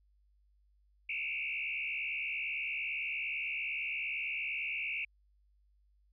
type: tone with frequency modulation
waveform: sine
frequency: 2489 Hz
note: D#7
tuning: in tune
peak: -34 dBFS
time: 1.09-5.05 s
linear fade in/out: 5 ms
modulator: 71.2 Hz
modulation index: 3.8
effects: added 50 Hz sine -66 dBFS peak until 6.12 s